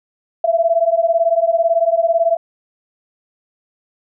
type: beating tone pair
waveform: sine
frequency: 659.3 / 677.3 Hz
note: E5 / E5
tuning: 0 / +47 cents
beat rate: 18 Hz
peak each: -15 dBFS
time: 0.44-2.37 s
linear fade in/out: 5 ms
effects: none